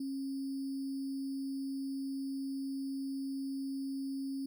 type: tone with sample-and-hold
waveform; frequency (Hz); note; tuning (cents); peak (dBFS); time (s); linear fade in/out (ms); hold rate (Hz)
sine; 271.6; C#4; -35; -35; 0-4.46; 5; 4900
effects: none